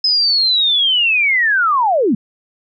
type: linear sweep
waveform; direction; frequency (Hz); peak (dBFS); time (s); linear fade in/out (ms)
sine; down; 5120 to 185; -11; 0.04-2.15; 5
effects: none

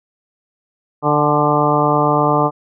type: harmonic tone with a mistuned harmonic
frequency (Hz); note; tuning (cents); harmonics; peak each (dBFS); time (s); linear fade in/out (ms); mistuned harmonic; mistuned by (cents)
148.5; D3; +20; 1 / 2 / 3 / 4 / 5 / 6 / 7 / 8; -20 / -20 / -20 / -20 / -20 / -20 / -20 / -20; 1.02-2.51; 50; 6; -39
effects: none

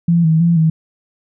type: tone with vibrato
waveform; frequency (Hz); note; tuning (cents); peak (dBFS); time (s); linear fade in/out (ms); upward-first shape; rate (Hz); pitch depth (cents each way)
sine; 164.81; E3; 0; -9; 0.08-0.7; 5; square; 3.1; 52
effects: none

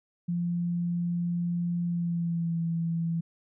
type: tone with pitch glide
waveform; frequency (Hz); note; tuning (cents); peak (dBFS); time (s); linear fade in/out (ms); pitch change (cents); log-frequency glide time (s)
sine; 173.2 to 166.53; F3 to E3; -14 to +18; -26; 0.28-3.21; 10; -68; 1.85-2.59
effects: none

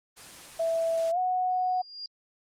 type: noise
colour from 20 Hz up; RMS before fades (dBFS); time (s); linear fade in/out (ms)
white; -44; 0.16-1.12; 20
type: tone with pitch glide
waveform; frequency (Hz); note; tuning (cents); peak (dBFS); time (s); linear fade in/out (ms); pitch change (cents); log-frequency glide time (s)
sine; 659.3 to 735.8; E5 to F#5; 0 to -10; -24; 0.59-1.82; 10; +190; 1.11-1.18
type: tone with exponential growth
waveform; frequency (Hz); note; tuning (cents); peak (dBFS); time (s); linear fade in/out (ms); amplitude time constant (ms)
sine; 4817; D8; +43; -33; 1.5-2.06; 2; 120
effects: low-pass 9000 Hz 12 dB/octave + Opus 24 kbps

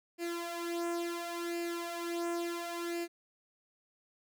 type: tone with flanger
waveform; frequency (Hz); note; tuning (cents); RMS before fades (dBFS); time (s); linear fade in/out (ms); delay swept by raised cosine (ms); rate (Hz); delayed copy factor
sawtooth; 342.1; F4; -36; -37; 0.18-3.08; 50; 0.41 to 2.81; 0.71; +0.7
effects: none

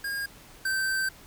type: tone pair in turn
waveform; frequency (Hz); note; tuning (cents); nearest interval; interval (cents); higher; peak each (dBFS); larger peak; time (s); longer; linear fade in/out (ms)
square; 1622 / 1553.2; G#6 / G6; -41 / -16; minor second; 75; first; -30 / -26; second; 0.04-0.26 / 0.65-1.09; second; 5
effects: pink hiss -51 dBFS RMS until 1.26 s

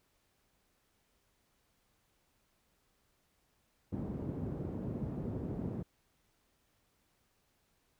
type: band-pass noise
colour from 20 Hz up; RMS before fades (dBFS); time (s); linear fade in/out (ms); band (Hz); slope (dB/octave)
pink; -39; 3.92-5.83; 10; 110 to 310; 12
effects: pink hiss -75 dBFS RMS until 7.99 s

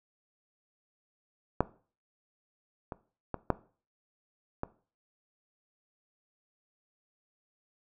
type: clicks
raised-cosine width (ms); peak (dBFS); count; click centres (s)
1; -9 / -23 / -19 / -10 / -18; 5; 1.606 / 2.922 / 3.343 / 3.503 / 4.634
effects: noise-tail reverb RT60 0.4 s tail -18 dB re dry

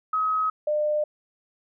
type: tone pair in turn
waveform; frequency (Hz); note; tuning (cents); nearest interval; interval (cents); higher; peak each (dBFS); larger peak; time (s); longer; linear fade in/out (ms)
sine; 1272 / 601.4; D#6 / D5; +38 / +41; octave + minor second; 1297; first; -21; neither; 0.13-0.5 / 0.67-1.04; neither; 5
effects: none

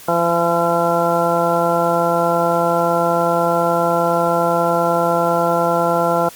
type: harmonic tone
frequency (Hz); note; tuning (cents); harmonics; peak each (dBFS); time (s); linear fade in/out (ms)
170.1; F3; -45; 1 / 2 / 3 / 4 / 5 / 6 / 8; -24 / -24 / -19 / -19 / -22 / -24 / -22; 0.08-6.29; 5
effects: white hiss -39 dBFS RMS until 6.35 s + Opus 48 kbps

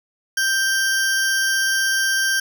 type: tone pair together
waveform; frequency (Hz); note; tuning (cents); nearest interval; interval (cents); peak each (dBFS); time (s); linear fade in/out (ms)
40% pulse; 1571 / 5593; G6 / F8; +3 / +2; octave + minor seventh; 2199; -17 / -24; 0.37-2.4; 5
effects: none

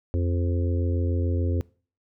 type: harmonic tone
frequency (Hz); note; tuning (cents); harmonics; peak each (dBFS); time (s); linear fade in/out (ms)
86.9; F2; -8; 1 / 3 / 4 / 5 / 6; -22 / -32 / -34 / -36 / -38; 0.14-1.61; 0
effects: noise-tail reverb RT60 0.4 s tail -22 dB re dry

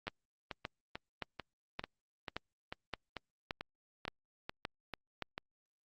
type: two click trains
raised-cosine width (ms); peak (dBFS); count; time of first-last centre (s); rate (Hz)
0.3; -21 / -24; 10 / 13; 0.08-5.223 / 0.07-5.38; 1.75 / 2.26
effects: Opus 48 kbps

